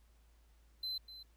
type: tone with echo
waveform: triangle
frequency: 4063 Hz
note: B7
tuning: 48 cents sharp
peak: -36 dBFS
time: 0.83-0.98 s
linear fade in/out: 5 ms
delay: 250 ms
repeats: 1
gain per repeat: -12 dB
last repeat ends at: 1.23 s
effects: added 56 Hz sine -63 dBFS peak until 1.36 s + pink hiss -74 dBFS RMS until 1.36 s